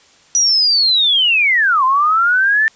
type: linear two-way sweep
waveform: sine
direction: down then up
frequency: 5890 to 1016 to 1793 Hz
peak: -10 dBFS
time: 0.35-2.68 s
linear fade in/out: 0 ms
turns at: 1.84 s
effects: white hiss -49 dBFS RMS until 2.75 s + resampled to 16000 Hz